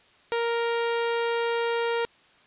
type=tone; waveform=sawtooth; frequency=466.8 Hz; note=A#4; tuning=2 cents sharp; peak=-20 dBFS; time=0.32-2.05 s; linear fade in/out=0 ms; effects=white hiss -58 dBFS RMS until 2.46 s + resampled to 8000 Hz